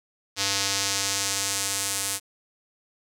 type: tone with band-pass filter sweep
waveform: square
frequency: 98.5 Hz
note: G2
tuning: 9 cents sharp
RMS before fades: -27 dBFS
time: 0.36-2.2 s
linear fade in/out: 50 ms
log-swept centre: 5200 to 9200 Hz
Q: 1.4
effects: none